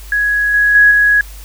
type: tone with level steps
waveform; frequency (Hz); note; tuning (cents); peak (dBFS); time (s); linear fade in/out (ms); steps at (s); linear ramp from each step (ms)
sine; 1669; G#6; +8; -11 / -8 / -4 / -7; 0.12-1.21; 2; 0.54 / 0.75 / 0.91; 2
effects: added 50 Hz sine -30 dBFS peak until 1.44 s + white hiss -39 dBFS RMS until 1.44 s